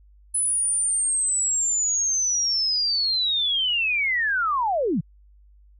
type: linear sweep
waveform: sine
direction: down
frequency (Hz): 10130 to 130.81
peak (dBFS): -20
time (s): 0.34-5.01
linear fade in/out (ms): 10
effects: added 50 Hz sine -50 dBFS peak until 5.79 s